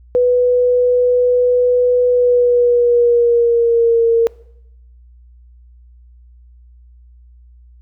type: tone with pitch glide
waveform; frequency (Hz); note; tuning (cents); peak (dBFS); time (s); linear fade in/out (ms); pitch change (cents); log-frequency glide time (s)
sine; 493.9 to 460.8; B4 to A#4; 0 to -20; -9; 0.15-4.27; 0; -120; 2.08-4.06
effects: noise-tail reverb RT60 0.8 s tail -22 dB re dry + added 60 Hz sine -41 dBFS peak until 7.81 s